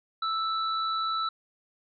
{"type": "tone pair together", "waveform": "sine", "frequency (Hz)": [1318.5, 3951], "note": ["E6", "B7"], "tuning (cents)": [0, 0], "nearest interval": "octave + perfect fifth", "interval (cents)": 1900, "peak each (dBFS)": [-27, -34], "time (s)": [0.22, 1.29], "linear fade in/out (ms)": 5, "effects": []}